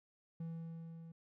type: tone with level ramp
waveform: triangle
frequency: 164.81 Hz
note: E3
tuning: in tune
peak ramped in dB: -38 to -48 dBFS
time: 0.4-1.12 s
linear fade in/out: 5 ms
effects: none